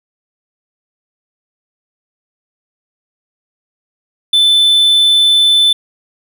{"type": "tone", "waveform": "triangle", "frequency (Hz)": 3520, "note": "A7", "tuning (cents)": 0, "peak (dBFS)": -5, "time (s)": [4.33, 5.73], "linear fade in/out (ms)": 5, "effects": []}